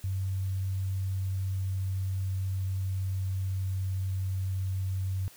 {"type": "tone with pitch glide", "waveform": "sine", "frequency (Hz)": [95.5, 94.9], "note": ["G2", "F#2"], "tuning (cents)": [-45, 44], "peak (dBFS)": -28, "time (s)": [0.04, 5.28], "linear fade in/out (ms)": 0, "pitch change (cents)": -11, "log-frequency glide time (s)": [0.62, 3.83], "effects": ["white hiss -54 dBFS RMS until 5.36 s"]}